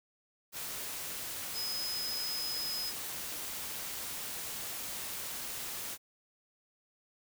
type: tone in noise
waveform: sine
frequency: 5070 Hz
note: D#8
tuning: 32 cents sharp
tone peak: -35 dBFS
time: 1.53-2.93 s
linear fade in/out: 50 ms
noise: white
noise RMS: -40 dBFS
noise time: 0.52-5.98 s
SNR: +2 dB
effects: none